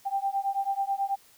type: beating tone pair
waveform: sine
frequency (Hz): 784 / 793.2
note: G5 / G5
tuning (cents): 0 / +20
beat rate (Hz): 9.2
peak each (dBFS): -29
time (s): 0.05-1.16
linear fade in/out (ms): 20
effects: white hiss -58 dBFS RMS until 1.37 s